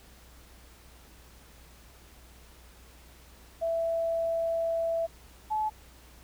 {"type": "tone pair in turn", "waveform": "sine", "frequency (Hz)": [663, 861.2], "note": ["E5", "A5"], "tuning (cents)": [10, -37], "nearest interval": "perfect fourth", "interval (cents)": 453, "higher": "second", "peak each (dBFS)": -26, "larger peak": "neither", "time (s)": [[3.61, 5.07], [5.5, 5.7]], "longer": "first", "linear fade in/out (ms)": 20, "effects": ["added 60 Hz sine -54 dBFS peak until 6.23 s", "pink hiss -56 dBFS RMS until 6.23 s"]}